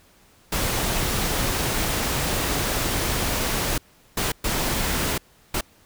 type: noise bursts at uneven times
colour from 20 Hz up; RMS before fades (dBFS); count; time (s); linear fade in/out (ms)
pink; -24; 4; 0.52-3.78 / 4.17-4.32 / 4.44-5.18 / 5.54-5.61; 5
effects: pink hiss -56 dBFS RMS until 5.85 s